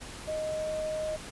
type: tone in noise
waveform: sine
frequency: 622.3 Hz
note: D#5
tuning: in tune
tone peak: -30 dBFS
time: 0.27-1.17 s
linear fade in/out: 20 ms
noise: pink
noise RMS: -43 dBFS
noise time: 0-1.31 s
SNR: +10 dB
effects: resampled to 24000 Hz